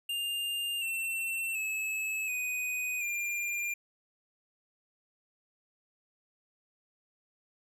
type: tone with pitch steps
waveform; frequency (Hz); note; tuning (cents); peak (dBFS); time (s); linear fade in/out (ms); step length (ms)
square; 2805 / 2697 / 2593 / 2493 / 2397; F7 / E7 / E7 / D#7 / D7; +7 / +39 / -29 / +3 / +35; -32; 0.09-3.74; 5; 730
effects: none